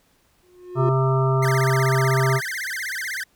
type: tone with exponential growth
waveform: triangle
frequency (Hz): 359.7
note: F#4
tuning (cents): -49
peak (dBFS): -17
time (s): 0.43-0.89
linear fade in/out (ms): 1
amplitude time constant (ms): 99
type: harmonic tone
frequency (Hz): 132.3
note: C3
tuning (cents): +20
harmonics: 1 / 3 / 5 / 7 / 9 / 10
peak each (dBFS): -18 / -24 / -28 / -30 / -27 / -33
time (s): 0.75-2.41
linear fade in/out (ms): 50
type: tone with vibrato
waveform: 45% pulse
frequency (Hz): 1800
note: A6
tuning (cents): +39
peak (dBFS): -26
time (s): 1.42-3.24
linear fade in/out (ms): 10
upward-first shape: sine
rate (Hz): 16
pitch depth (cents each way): 300
effects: pink hiss -62 dBFS RMS until 3.35 s